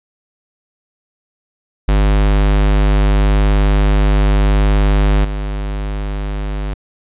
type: tone with level steps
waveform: square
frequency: 50.4 Hz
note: G1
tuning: 49 cents sharp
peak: -10 / -19 dBFS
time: 1.88-6.74 s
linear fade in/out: 5 ms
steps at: 5.24 s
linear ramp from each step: 10 ms
effects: resampled to 8000 Hz